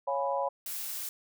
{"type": "chord", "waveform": "sine", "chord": "C# dominant seventh", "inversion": "none", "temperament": "equal", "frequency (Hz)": [554.4, 698.5, 830.6, 987.8], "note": ["C#5", "E#5", "G#5", "B5"], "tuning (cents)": [0, 0, 0, 0], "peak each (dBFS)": [-31, -37, -34, -33], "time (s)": [0.07, 0.49], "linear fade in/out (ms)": 10}
{"type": "noise", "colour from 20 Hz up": "blue", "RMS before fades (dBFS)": -37, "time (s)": [0.66, 1.09], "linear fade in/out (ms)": 2}
{"effects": []}